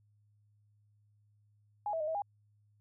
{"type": "tone with pitch steps", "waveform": "sine", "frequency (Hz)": [831, 651, 613, 644, 811], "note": ["G#5", "E5", "D#5", "E5", "G#5"], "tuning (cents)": [1, -22, -26, -41, -41], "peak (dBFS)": -32, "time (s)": [1.86, 2.22], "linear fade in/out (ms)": 2, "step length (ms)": 72, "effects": ["added 104 Hz sine -66 dBFS peak until 2.8 s"]}